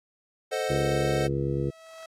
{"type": "chord", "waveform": "square", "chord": "A diminished seventh", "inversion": "none", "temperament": "equal", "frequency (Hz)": [440, 523.3, 622.3, 740], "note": ["A4", "C5", "Eb5", "Gb5"], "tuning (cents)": [0, 0, 0, 0], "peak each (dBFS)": [-33, -31, -33, -35], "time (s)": [0.51, 1.28], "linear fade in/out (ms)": 20}
{"type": "harmonic tone", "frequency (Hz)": 69.3, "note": "C#2", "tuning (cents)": 0, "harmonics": [1, 2, 3, 4, 5, 6, 7], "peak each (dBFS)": [-36, -28, -37, -38, -31, -35, -34], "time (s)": [0.69, 1.71], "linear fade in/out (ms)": 20}
{"type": "tone with exponential growth", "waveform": "sawtooth", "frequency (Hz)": 649, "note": "E5", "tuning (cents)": -27, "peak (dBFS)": -36, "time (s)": [0.86, 2.06], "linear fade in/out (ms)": 5, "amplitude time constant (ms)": 260}
{"effects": ["low-pass 11000 Hz 12 dB/octave", "AAC 64 kbps"]}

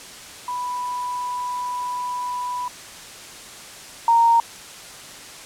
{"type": "tone pair in turn", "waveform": "sine", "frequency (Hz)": [987.8, 927], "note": ["B5", "A#5"], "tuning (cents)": [0, -10], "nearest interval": "minor second", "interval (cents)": 110, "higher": "first", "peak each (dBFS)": [-24, -12], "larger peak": "second", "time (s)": [[0.48, 2.68], [4.08, 4.4]], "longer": "first", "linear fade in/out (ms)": 2, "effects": ["white hiss -39 dBFS RMS until 5.45 s", "low-pass 9000 Hz 12 dB/octave"]}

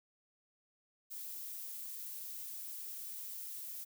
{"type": "noise", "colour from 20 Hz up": "violet", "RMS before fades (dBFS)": -45, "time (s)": [1.1, 3.85], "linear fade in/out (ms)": 20, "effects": []}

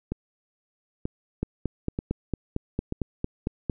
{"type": "two click trains", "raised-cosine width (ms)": 3, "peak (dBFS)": [-13, -15], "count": [11, 4], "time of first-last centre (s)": [[1.43, 3.698], [0.12, 2.924]], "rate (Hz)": [4.41, 1.07], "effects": []}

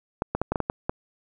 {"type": "clicks", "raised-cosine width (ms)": 1, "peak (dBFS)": -10, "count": 8, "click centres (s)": [0.221, 0.35, 0.416, 0.52, 0.558, 0.603, 0.699, 0.895], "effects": []}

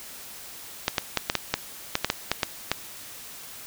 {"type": "clicks", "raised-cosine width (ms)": 0.2, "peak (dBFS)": -4, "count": 12, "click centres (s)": [0.881, 0.982, 1.173, 1.299, 1.353, 1.54, 1.954, 2.046, 2.101, 2.316, 2.432, 2.716], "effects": ["white hiss -42 dBFS RMS until 3.66 s"]}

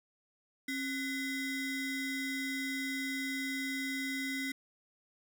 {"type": "ring-modulated tone", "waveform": "square", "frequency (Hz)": 880, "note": "A5", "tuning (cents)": 0, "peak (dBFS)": -32, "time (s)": [0.68, 4.52], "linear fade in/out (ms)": 5, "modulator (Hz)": 1150, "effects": []}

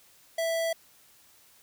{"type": "tone", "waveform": "square", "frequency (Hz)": 659.3, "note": "E5", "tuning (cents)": 0, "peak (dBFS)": -27, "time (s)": [0.38, 0.73], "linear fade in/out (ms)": 5, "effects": ["white hiss -59 dBFS RMS until 1.62 s"]}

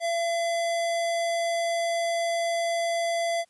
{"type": "tone", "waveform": "square", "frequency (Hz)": 677, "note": "E5", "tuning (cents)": 46, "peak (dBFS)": -25, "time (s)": [0, 3.45], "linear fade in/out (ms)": 50, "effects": ["white hiss -67 dBFS RMS until 3.49 s", "resampled to 24000 Hz"]}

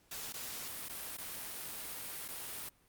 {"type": "noise with dropouts", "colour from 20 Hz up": "white", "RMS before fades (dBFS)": -43, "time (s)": [0.11, 2.69], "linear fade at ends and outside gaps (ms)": 5, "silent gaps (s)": [[0.325, 0.339], [0.886, 0.894], [1.171, 1.182], [2.281, 2.285]], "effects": ["pink hiss -69 dBFS RMS until 2.88 s", "Opus 48 kbps"]}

